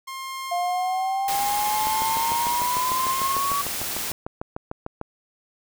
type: tone with tremolo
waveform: sawtooth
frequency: 1063 Hz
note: C6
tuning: 27 cents sharp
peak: -26 dBFS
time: 0.07-3.35 s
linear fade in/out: 10 ms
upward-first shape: triangle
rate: 0.63 Hz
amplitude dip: 55%
type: exponential sweep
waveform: sine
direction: up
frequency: 698.5 to 1140 Hz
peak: -22 dBFS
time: 0.51-3.62 s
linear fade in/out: 10 ms
type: noise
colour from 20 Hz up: white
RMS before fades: -29 dBFS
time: 1.28-4.12 s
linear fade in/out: 2 ms
type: click train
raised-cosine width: 1 ms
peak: -17 dBFS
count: 22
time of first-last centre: 1.87-5.014 s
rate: 6.68 Hz
effects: none